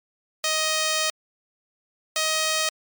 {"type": "tone pair in turn", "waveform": "5% pulse", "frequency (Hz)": [626, 629], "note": ["D#5", "D#5"], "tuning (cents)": [10, 19], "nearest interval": "unison", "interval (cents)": 9, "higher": "second", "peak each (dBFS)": -10, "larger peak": "neither", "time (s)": [[0.44, 1.1], [2.16, 2.69]], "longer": "first", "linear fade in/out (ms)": 2, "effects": ["MP3 96 kbps"]}